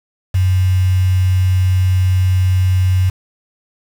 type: tone with quantisation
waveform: sine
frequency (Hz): 92.5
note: F#2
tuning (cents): 0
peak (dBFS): -10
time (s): 0.34-3.1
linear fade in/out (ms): 10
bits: 5
effects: none